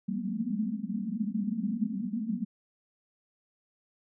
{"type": "band-pass noise", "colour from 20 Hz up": "white", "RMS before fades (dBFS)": -32, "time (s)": [0.08, 2.45], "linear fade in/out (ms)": 10, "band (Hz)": [190, 240], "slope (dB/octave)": 96, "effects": []}